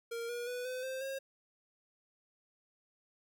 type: tone with pitch steps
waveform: square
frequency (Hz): 465.3 / 479.2 / 493.5 / 508.3 / 523.5 / 539.1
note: A#4 / A#4 / B4 / B4 / C5 / C#5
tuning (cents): -3 / +48 / -1 / +50 / +1 / -48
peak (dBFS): -38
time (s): 0.11-1.19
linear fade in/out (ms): 10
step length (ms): 180
effects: none